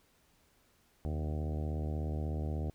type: harmonic tone with a mistuned harmonic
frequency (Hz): 76.5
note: D#2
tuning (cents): -29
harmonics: 1 / 2 / 3 / 4 / 5 / 6 / 7 / 8 / 9 / 10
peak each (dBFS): -34 / -40 / -44 / -46 / -48 / -50 / -51 / -52 / -53 / -54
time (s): 1.05-2.7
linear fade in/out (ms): 0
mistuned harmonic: 1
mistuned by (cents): +77
effects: pink hiss -69 dBFS RMS until 2.74 s